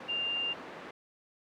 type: band-pass noise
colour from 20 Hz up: pink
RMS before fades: -46 dBFS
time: 0-0.91 s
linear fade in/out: 5 ms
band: 290 to 2000 Hz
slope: 12 dB/octave
type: tone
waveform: sine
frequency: 2796 Hz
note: F7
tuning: 1 cent sharp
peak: -30 dBFS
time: 0.08-0.54 s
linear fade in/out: 20 ms
effects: none